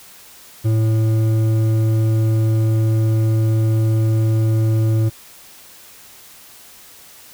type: tone with hard clipping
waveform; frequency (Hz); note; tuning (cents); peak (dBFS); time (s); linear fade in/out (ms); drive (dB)
triangle; 110.6; A2; +9; -15; 0.64-5.1; 20; 12
effects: white hiss -43 dBFS RMS until 7.33 s